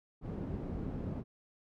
white low-pass noise, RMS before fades -39 dBFS, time 0.21-1.24 s, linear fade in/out 50 ms, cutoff 240 Hz, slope 12 dB/octave, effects none

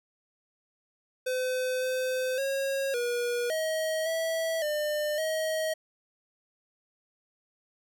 square tone with pitch steps, 510 / 513 / 545 / 481.5 / 634 / 652 / 600 / 633 Hz, C5 / C5 / C#5 / B4 / D#5 / E5 / D5 / D#5, -44 / -34 / -29 / -44 / +32 / -19 / +37 / +30 cents, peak -28 dBFS, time 1.26-5.74 s, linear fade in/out 10 ms, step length 560 ms, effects none

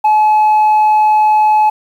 sine tone, 855 Hz, A5, 50 cents flat, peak -4 dBFS, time 0.04-1.7 s, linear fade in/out 10 ms, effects tanh soft clip ceiling -6 dBFS + 7-bit

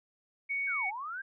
sine tone, 2230 Hz, C#7, 10 cents sharp, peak -30 dBFS, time 0.49-0.91 s, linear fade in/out 20 ms
sine linear two-way sweep, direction down then up, 1624 to 730 to 1624 Hz, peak -36 dBFS, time 0.67-1.22 s, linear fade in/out 10 ms, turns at 0.87 s
effects none

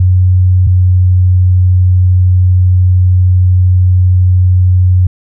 sine tone pair in turn, 91.7 / 91.29 Hz, F#2 / F#2, -15 / -23 cents, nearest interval unison, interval 8 cents, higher first, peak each -4 dBFS, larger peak neither, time 0-0.67 / 0.67-5.07 s, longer second, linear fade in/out 5 ms, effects none

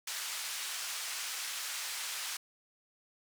white band-pass noise, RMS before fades -39 dBFS, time 0.07-2.37 s, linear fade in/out 5 ms, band 1100 to 8200 Hz, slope 12 dB/octave, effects none

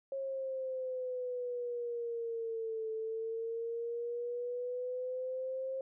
sine exponential two-way sweep, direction down then up, 544 to 440 to 532 Hz, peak -35 dBFS, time 0.12-5.81 s, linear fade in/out 2 ms, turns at 2.91 s, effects none

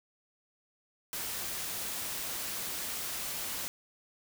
white noise, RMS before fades -37 dBFS, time 1.13-3.68 s, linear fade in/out 0 ms, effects none

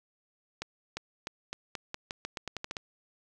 accelerating click train, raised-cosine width 0.2 ms, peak -18 dBFS, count 14, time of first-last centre 0.62-2.768 s, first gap 350 ms, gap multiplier 0.86, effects none

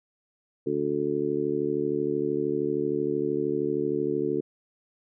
harmonic tone, 73 Hz, D2, 10 cents flat, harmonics 2 / 3 / 4 / 5 / 6, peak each -37 / -37 / -30 / -28 / -29 dBFS, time 0.66-4.41 s, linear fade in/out 10 ms, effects none

